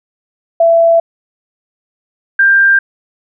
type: tone pair in turn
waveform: sine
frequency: 668 / 1588.8 Hz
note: E5 / G6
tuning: +23 / +23 cents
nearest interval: octave + minor third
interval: 1500 cents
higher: second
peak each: -5 dBFS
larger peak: neither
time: 0.6-1 / 2.39-2.79 s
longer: neither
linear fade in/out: 5 ms
effects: none